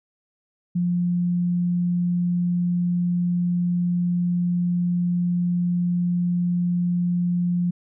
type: tone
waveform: sine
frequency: 175.9 Hz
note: F3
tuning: 13 cents sharp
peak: -19 dBFS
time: 0.75-7.71 s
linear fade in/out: 10 ms
effects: none